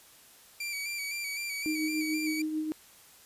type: tone with vibrato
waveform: sawtooth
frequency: 2316 Hz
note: D7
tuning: 25 cents flat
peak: -30 dBFS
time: 0.6-2.42 s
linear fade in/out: 5 ms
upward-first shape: square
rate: 3.9 Hz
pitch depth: 36 cents each way
type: tone with tremolo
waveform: sine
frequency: 310.6 Hz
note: D#4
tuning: 3 cents flat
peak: -27 dBFS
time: 1.66-2.72 s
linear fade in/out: 0 ms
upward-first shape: triangle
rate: 6.8 Hz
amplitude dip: 50%
effects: white hiss -56 dBFS RMS until 3.25 s + resampled to 32000 Hz